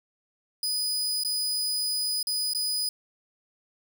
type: tone with dropouts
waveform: sawtooth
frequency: 4974 Hz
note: D#8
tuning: 1 cent flat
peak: -23 dBFS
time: 0.63-2.89 s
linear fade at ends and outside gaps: 2 ms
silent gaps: 1.236-1.248 / 2.228-2.27 / 2.535-2.548 s
effects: none